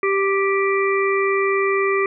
harmonic tone, 392 Hz, G4, in tune, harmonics 1 / 3 / 5 / 6, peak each -18 / -23 / -25 / -26 dBFS, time 0.03-2.06 s, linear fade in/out 2 ms, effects none

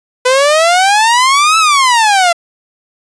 sawtooth exponential two-way sweep, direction up then down, 497 to 1325 to 672 Hz, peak -3 dBFS, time 0.25-2.33 s, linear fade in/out 10 ms, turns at 1.58 s, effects resampled to 22050 Hz

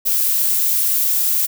violet noise, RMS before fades -17 dBFS, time 0.05-1.47 s, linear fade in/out 20 ms, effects none

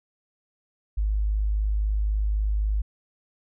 sine tone, 51.91 Hz, G#1, in tune, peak -21 dBFS, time 0.97-2.82 s, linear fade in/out 10 ms, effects none

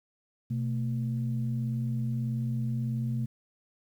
sine tone pair together, 125.83 / 224.2 Hz, B2 / A3, +33 / +33 cents, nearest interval minor seventh, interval 1000 cents, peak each -28 / -33 dBFS, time 0.5-3.26 s, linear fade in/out 10 ms, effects tanh soft clip ceiling -20 dBFS + 10-bit

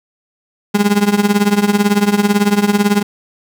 35% pulse tone with tremolo, 204.8 Hz, G#3, 24 cents flat, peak -5 dBFS, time 0.74-3.03 s, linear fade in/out 10 ms, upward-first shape triangle, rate 18 Hz, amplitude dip 90%, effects none

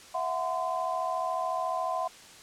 sine tone cluster, 658 / 732 / 1026 Hz, E5 / F#5 / C6, -3 / -19 / -34 cents, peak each -33 / -32 / -32 dBFS, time 0.14-2.08 s, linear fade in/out 10 ms, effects white hiss -50 dBFS RMS until 2.42 s + low-pass 8000 Hz 12 dB/octave

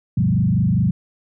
sine tone with frequency modulation, 150.3 Hz, D3, 40 cents sharp, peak -14 dBFS, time 0.17-0.91 s, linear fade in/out 5 ms, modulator 24.9 Hz, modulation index 2.1, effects none

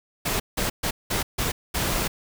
pink noise bursts at uneven times, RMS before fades -25 dBFS, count 6, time 0.25-0.4 / 0.57-0.7 / 0.83-0.91 / 1.1-1.23 / 1.38-1.52 / 1.74-2.08 s, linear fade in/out 10 ms, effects none

